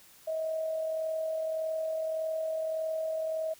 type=tone with amplitude modulation; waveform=sine; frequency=638 Hz; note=D#5; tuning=43 cents sharp; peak=-28 dBFS; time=0.27-3.54 s; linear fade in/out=10 ms; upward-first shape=sine; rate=41.7 Hz; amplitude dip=35%; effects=white hiss -57 dBFS RMS until 3.59 s

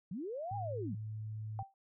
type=linear two-way sweep; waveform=sine; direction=up then down; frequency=155.56 to 827 to 155.56 Hz; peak=-38 dBFS; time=0.11-0.95 s; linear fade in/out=5 ms; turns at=0.56 s
type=tone; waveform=sine; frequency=108.2 Hz; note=A2; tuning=29 cents flat; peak=-39 dBFS; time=0.51-1.63 s; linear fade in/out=5 ms
type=tone with exponential decay; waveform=sine; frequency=781 Hz; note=G5; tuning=7 cents flat; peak=-35 dBFS; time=1.59-1.74 s; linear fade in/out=1 ms; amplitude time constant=32 ms
effects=none

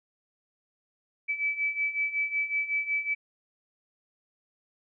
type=beating tone pair; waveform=sine; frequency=2300 / 2305.4 Hz; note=D7 / D7; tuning=-37 / -33 cents; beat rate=5.4 Hz; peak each=-32 / -28 dBFS; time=1.28-3.15 s; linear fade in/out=20 ms; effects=none

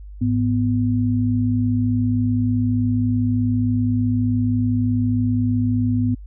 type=tone pair together; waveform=sine; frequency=105.35 / 248.7 Hz; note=G#2 / B3; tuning=+25 / +12 cents; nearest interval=octave + minor third; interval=1487 cents; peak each=-19 dBFS; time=0.21-6.15 s; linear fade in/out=10 ms; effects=added 50 Hz sine -34 dBFS peak until 6.26 s

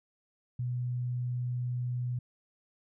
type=tone; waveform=sine; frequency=123.47 Hz; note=B2; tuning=in tune; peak=-30 dBFS; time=0.59-2.19 s; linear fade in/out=5 ms; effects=none

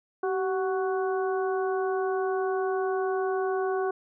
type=harmonic tone with a mistuned harmonic; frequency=371.1 Hz; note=F#4; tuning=5 cents sharp; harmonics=1 / 2 / 3 / 4; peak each=-26 / -32 / -36 / -38 dBFS; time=0.23-3.91 s; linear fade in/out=5 ms; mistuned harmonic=1; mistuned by=+53 cents; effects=none

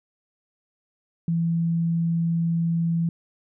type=tone; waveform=sine; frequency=167.1 Hz; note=E3; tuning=24 cents sharp; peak=-20 dBFS; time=1.28-3.09 s; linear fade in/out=2 ms; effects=none

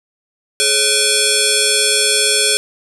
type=tone with frequency modulation; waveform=sine; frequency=2490 Hz; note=D#7; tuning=1 cent sharp; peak=-11 dBFS; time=0.6-2.57 s; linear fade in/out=0 ms; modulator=971 Hz; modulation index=7.8; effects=none

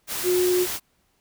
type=tone in noise; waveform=sine; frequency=361.5 Hz; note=F#4; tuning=40 cents flat; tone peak=-18 dBFS; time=0.23-0.67 s; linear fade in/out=50 ms; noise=white; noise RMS=-29 dBFS; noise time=0.07-0.8 s; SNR=+8 dB; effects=pink hiss -67 dBFS RMS until 1.2 s

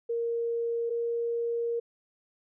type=tone pair in turn; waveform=sine; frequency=466.2 / 468 Hz; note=A#4 / A#4; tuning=0 / +7 cents; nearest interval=unison; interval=7 cents; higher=second; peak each=-27 dBFS; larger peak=neither; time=0.09-0.9 / 0.9-1.8 s; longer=second; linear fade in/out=10 ms; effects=none

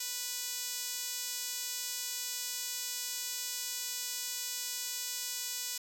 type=tone with band-pass filter; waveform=5% pulse; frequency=492.9 Hz; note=B4; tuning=3 cents flat; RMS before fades=-38 dBFS; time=0-5.78 s; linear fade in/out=5 ms; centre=9600 Hz; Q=2.1; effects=none

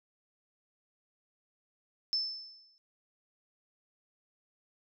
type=tone with exponential decay; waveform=sine; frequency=5274 Hz; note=E8; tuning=in tune; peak=-26 dBFS; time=2.13-2.78 s; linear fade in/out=0 ms; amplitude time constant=140 ms; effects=none

